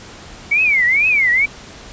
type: tone with vibrato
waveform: sine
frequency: 2217 Hz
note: C#7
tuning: in tune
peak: -11 dBFS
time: 0.51-1.46 s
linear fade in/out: 10 ms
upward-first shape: triangle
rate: 2.2 Hz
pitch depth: 280 cents each way
effects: pink hiss -37 dBFS RMS until 1.92 s + resampled to 16000 Hz